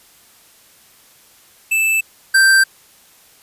square tone pair in turn, 2637 / 1568 Hz, E7 / G6, 0 / 0 cents, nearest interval major sixth, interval 900 cents, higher first, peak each -14 / -9 dBFS, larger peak second, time 1.71-2.01 / 2.34-2.64 s, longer neither, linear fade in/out 10 ms, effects white hiss -49 dBFS RMS until 3.42 s + resampled to 32000 Hz

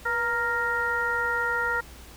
harmonic tone with a mistuned harmonic, 466.2 Hz, A#4, in tune, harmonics 1 / 2 / 3 / 4, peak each -33 / -31 / -26 / -30 dBFS, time 0.05-1.81 s, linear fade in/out 10 ms, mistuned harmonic 1, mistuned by +64 cents, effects added 60 Hz sine -48 dBFS peak until 2.16 s + pink hiss -48 dBFS RMS until 2.16 s

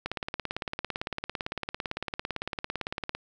click train, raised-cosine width 0.3 ms, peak -15 dBFS, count 56, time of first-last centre 0.06-3.15 s, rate 17.8 Hz, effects none

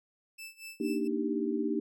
sawtooth tone with tremolo, 2639 Hz, E7, 1 cent sharp, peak -38 dBFS, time 0.38-1.08 s, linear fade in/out 10 ms, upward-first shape sine, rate 4.3 Hz, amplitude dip 90%
sine chord, Eb major seventh, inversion second, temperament equal, 233.1 / 293.7 / 311.1 / 392 Hz, Bb3 / D4 / Eb4 / G4, 0 / 0 / 0 / 0 cents, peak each -34 dBFS, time 0.8-1.8 s, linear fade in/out 5 ms
effects none

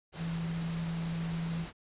sine tone in noise, 166.1 Hz, E3, 13 cents sharp, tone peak -32 dBFS, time 0.17-1.67 s, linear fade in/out 50 ms, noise pink, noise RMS -44 dBFS, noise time 0.12-1.73 s, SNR +9 dB, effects resampled to 8000 Hz

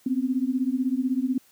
sine beating tone pair, 250.5 / 266.5 Hz, B3 / C4, +25 / +32 cents, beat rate 16 Hz, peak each -25 dBFS, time 0.06-1.38 s, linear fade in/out 5 ms, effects white hiss -59 dBFS RMS until 1.51 s + high-pass 100 Hz 12 dB/octave

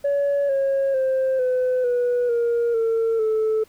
sine tone with pitch steps, 566 / 545.5 / 525.7 / 506.6 / 488.2 / 470.5 / 453.4 / 437 Hz, C#5 / C#5 / C5 / B4 / B4 / A#4 / A#4 / A4, +36 / -28 / +8 / +44 / -20 / +16 / -48 / -12 cents, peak -16 dBFS, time 0.04-3.64 s, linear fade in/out 10 ms, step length 450 ms, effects tanh soft clip ceiling -16 dBFS + pink hiss -55 dBFS RMS until 3.68 s

